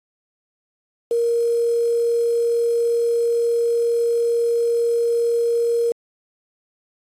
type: tone with quantisation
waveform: sine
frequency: 468.7 Hz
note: A#4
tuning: 9 cents sharp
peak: -16 dBFS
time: 1.11-5.92 s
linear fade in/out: 2 ms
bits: 6
effects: low-pass 10000 Hz 12 dB/octave + AAC 48 kbps